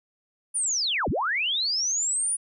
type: linear two-way sweep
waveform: sine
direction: down then up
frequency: 9800 to 32.7 to 9800 Hz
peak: -23 dBFS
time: 0.54-2.37 s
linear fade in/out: 20 ms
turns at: 1.09 s
effects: none